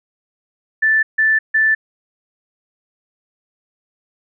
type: tone bursts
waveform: sine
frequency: 1760 Hz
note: A6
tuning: in tune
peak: -11 dBFS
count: 3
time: 0.82-1.75 s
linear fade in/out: 10 ms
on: 210 ms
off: 150 ms
effects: none